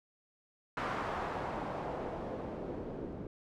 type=noise with low-pass filter sweep; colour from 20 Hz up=white; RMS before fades=-39 dBFS; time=0.77-3.27 s; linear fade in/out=2 ms; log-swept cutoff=1300 to 330 Hz; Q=1.3; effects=none